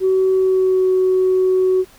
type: tone with pitch glide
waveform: sine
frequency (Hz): 377.7 to 372.7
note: F#4 to F#4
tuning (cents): +36 to +13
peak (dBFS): -11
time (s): 0-1.85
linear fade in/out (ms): 50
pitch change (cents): -23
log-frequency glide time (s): 0.33-0.88
effects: tanh soft clip ceiling -8 dBFS + pink hiss -47 dBFS RMS until 1.98 s